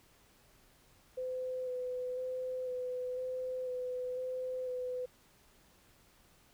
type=tone with vibrato; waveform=sine; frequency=506 Hz; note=B4; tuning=42 cents sharp; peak=-35 dBFS; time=1.17-5.06 s; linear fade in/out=10 ms; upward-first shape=square; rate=1 Hz; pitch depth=14 cents each way; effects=pink hiss -65 dBFS RMS until 6.53 s